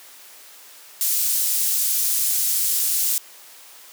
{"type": "high-pass noise", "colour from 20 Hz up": "pink", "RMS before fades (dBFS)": -21, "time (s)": [1.01, 3.18], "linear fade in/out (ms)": 0, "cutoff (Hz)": 8400, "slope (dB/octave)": 12, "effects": ["white hiss -45 dBFS RMS until 3.92 s", "high-pass 400 Hz 12 dB/octave"]}